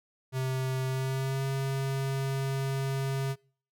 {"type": "tone with pitch glide", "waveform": "square", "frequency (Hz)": [130.81, 135.5], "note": ["C3", "C#3"], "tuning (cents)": [0, -39], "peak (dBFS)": -29, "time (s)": [0.32, 3.36], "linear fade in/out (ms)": 50, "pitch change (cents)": 61, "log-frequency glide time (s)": [0.87, 1.45], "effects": ["noise-tail reverb RT60 0.5 s tail -26 dB re dry"]}